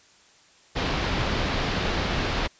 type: low-pass noise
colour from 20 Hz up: pink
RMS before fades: -26 dBFS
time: 0.75-2.48 s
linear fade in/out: 20 ms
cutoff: 4600 Hz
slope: 24 dB/octave
effects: white hiss -56 dBFS RMS until 2.59 s + resampled to 16000 Hz